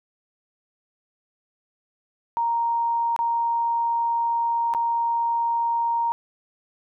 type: tone with dropouts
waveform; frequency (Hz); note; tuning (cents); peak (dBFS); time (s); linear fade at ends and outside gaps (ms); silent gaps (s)
sine; 932.3; A#5; 0; -20; 2.37-6.12; 0; 3.163-3.19 / 4.738-4.748
effects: none